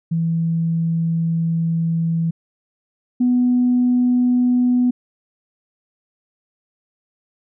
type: tone pair in turn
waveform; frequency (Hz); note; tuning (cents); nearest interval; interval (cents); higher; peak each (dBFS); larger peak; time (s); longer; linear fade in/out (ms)
sine; 165.1 / 247.4; E3 / B3; +3 / +3; perfect fifth; 700; second; -16 / -12; second; 0.11-2.31 / 3.2-4.91; first; 10
effects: tanh soft clip ceiling -8 dBFS